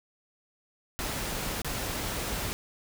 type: noise with dropouts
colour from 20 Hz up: pink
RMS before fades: -33 dBFS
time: 0.99-2.53 s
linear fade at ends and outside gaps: 0 ms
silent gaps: 1.618-1.646 s
effects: none